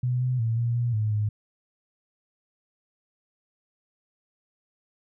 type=tone with pitch steps; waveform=sine; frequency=124.6 / 126.7 / 113.8 / 118.1 / 119.9 / 107.7 / 105.7 Hz; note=B2 / B2 / A#2 / A#2 / A#2 / A2 / G#2; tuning=+16 / +45 / -41 / +23 / +49 / -37 / +31 cents; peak=-22 dBFS; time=0.03-1.29 s; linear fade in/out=5 ms; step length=180 ms; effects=none